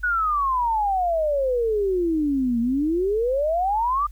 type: exponential two-way sweep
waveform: sine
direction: down then up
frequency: 1490 to 228.7 to 1219 Hz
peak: -19 dBFS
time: 0.03-4.07 s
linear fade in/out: 10 ms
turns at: 2.6 s
effects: added 50 Hz sine -36 dBFS peak until 4.11 s + white hiss -61 dBFS RMS until 4.11 s